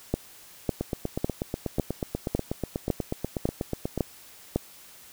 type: two click trains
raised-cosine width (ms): 2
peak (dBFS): -14 / -10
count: 27 / 9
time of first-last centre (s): 0.81-3.977 / 0.14-4.56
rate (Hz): 8.21 / 1.81
effects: white hiss -50 dBFS RMS until 5.12 s